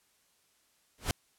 pink noise with exponential growth, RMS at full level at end -25 dBFS, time 0.98-1.11 s, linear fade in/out 2 ms, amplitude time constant 28 ms, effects white hiss -70 dBFS RMS until 1.38 s + low-pass 12000 Hz 12 dB/octave

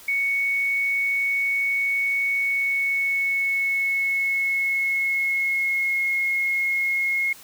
sine tone with pitch glide, 2222 to 2161 Hz, C#7 to C#7, +4 to -45 cents, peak -20 dBFS, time 0.08-7.33 s, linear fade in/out 5 ms, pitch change -49 cents, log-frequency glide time 2.36-6.08 s, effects white hiss -46 dBFS RMS until 7.43 s

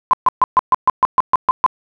sine tone bursts, 1023 Hz, C6, 39 cents flat, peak -7 dBFS, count 11, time 0.11-1.663 s, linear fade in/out 0 ms, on 23 ms, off 130 ms, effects none

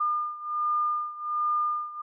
sine beating tone pair, 1208 / 1209.3 Hz, D6 / D#6, +48 / -50 cents, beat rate 1.3 Hz, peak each -27 / -30 dBFS, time 0-2.02 s, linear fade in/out 10 ms, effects none

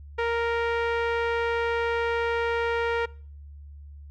sawtooth tone with low-pass filter, 466.2 Hz, A#4, in tune, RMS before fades -26 dBFS, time 0.18-3.06 s, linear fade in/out 10 ms, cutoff 2200 Hz, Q 1.3, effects noise-tail reverb RT60 0.5 s tail -24 dB re dry + added 72 Hz sine -41 dBFS peak until 4.1 s

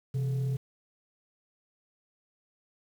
sine tone with frequency modulation, 130.8 Hz, C3, in tune, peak -26 dBFS, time 0.14-0.57 s, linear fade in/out 10 ms, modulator 298 Hz, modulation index 0.29, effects tanh soft clip ceiling -22 dBFS + 9-bit

